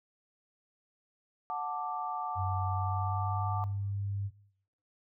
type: chord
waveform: sine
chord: D major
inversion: first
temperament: just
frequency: 734.2 / 881 / 1174.7 Hz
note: F#5 / A5 / D6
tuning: -14 / +2 / 0 cents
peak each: -37 dBFS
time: 1.5-3.64 s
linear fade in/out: 0 ms
type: tone with pitch glide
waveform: sine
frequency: 94.9 to 99.85 Hz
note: F#2 to G2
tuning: +44 to +32 cents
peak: -31 dBFS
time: 2.35-4.31 s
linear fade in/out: 50 ms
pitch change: +88 cents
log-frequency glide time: 2.66-3.59 s
effects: noise-tail reverb RT60 0.7 s tail -22 dB re dry